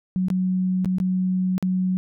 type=tone with dropouts; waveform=sine; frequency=185 Hz; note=F#3; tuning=in tune; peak=-19 dBFS; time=0.16-1.97 s; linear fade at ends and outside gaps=0 ms; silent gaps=0.284-0.302 / 0.847-0.857 / 0.984-1.001 / 1.58-1.626 s; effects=none